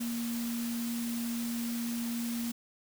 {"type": "tone in noise", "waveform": "sine", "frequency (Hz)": 234.6, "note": "A#3", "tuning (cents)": 11, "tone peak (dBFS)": -32, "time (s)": [0, 2.52], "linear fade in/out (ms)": 10, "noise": "white", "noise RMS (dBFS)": -42, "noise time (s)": [0, 2.52], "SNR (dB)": 7, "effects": []}